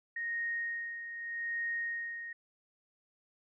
sine tone with tremolo, 1863 Hz, A#6, 2 cents flat, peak -32 dBFS, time 0.16-2.33 s, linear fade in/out 5 ms, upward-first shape sine, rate 0.82 Hz, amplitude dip 60%, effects none

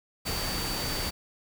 sine tone in noise, 4592 Hz, D8, 40 cents flat, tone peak -35 dBFS, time 0.25-1.11 s, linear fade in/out 20 ms, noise pink, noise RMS -32 dBFS, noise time 0.25-1.11 s, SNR -6 dB, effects none

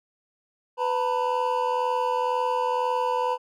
triangle tone cluster, 499.6 / 901 / 983 Hz, B4 / A5 / B5, +20 / +41 / -8 cents, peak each -25 dBFS, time 0.77-3.38 s, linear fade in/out 50 ms, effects none

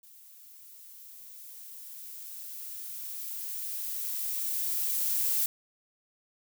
violet noise with level ramp, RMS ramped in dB -54 to -27 dBFS, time 0.03-5.46 s, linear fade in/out 2 ms, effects none

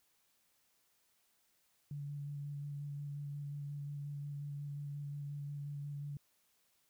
sine tone with vibrato, 143.9 Hz, D3, 35 cents flat, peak -40 dBFS, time 1.91-6.17 s, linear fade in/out 2 ms, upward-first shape square, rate 5.6 Hz, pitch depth 12 cents each way, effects white hiss -75 dBFS RMS until 6.89 s

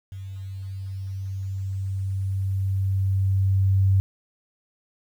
sine tone with level ramp, 96.5 Hz, G2, 27 cents flat, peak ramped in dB -33 to -15 dBFS, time 0.12-4 s, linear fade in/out 0 ms, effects 9-bit

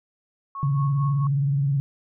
sine tone with tremolo, 1101 Hz, C#6, 12 cents flat, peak -29 dBFS, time 0.55-1.27 s, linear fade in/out 2 ms, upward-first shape sine, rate 4.5 Hz, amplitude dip 75%
sine tone with vibrato, 140 Hz, C#3, 18 cents sharp, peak -19 dBFS, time 0.63-1.8 s, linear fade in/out 0 ms, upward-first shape sine, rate 19 Hz, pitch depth 83 cents each way
effects none

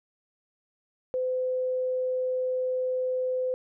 sine tone, 510 Hz, C5, 44 cents flat, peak -25 dBFS, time 1.14-3.54 s, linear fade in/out 0 ms, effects none

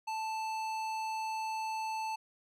sine tone with tanh clipping, 880 Hz, A5, in tune, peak -36 dBFS, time 0.07-2.16 s, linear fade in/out 10 ms, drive 17 dB, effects none

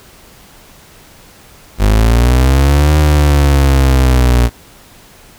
35% pulse linear two-way sweep, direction up then down, 49.85 to 76.3 to 59.3 Hz, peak -5 dBFS, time 1.78-4.5 s, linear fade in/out 50 ms, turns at 2.96 s, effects pink hiss -41 dBFS RMS until 5.38 s

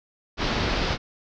pink low-pass noise, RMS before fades -25 dBFS, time 0.37-0.98 s, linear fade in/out 50 ms, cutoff 5300 Hz, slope 48 dB/octave, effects none

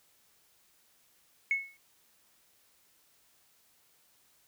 sine tone with exponential decay, 2195 Hz, C#7, 18 cents flat, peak -22 dBFS, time 1.51-1.77 s, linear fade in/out 1 ms, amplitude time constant 55 ms, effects tanh soft clip ceiling -19 dBFS + white hiss -67 dBFS RMS until 4.47 s

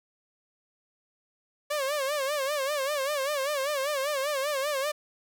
sawtooth tone with vibrato, 565 Hz, C#5, 33 cents sharp, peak -23 dBFS, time 1.7-4.92 s, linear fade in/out 10 ms, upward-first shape sine, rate 5.1 Hz, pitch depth 120 cents each way, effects none

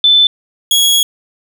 sine / sawtooth tone pair in turn, 3520 / 3331 Hz, A7 / G#7, 0 / +4 cents, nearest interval minor second, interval 96 cents, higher first, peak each -5 dBFS, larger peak neither, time 0.04-0.27 / 0.71-1.03 s, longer second, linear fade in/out 2 ms, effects none

